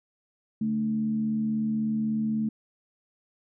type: tone with frequency modulation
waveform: sine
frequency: 219 Hz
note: A3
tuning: 8 cents flat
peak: -24 dBFS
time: 0.61-2.49 s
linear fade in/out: 5 ms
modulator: 76.3 Hz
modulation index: 0.38
effects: none